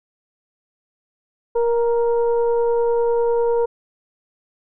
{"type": "tone with frequency modulation", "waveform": "sine", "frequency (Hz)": 470, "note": "A#4", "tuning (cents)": 14, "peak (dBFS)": -15, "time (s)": [1.55, 3.66], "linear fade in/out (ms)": 10, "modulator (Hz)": 465, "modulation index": 0.57, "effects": []}